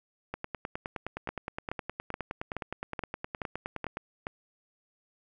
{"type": "two click trains", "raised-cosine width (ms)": 0.5, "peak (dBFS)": [-19, -18], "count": [36, 8], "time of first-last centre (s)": [[0.34, 3.971], [1.29, 4.269]], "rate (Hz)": [9.64, 2.35], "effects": []}